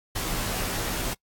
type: noise with comb filter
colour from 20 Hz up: pink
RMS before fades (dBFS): -29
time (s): 0.15-1.14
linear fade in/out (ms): 10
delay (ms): 14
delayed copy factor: -0.65
effects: noise-tail reverb RT60 0.1 s tail -25 dB re dry + AAC 64 kbps